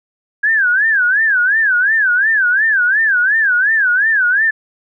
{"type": "tone with vibrato", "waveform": "sine", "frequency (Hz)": 1612, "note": "G6", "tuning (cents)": 48, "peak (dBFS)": -10, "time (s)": [0.43, 4.51], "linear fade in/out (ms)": 10, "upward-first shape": "sine", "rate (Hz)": 2.8, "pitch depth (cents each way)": 200, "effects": []}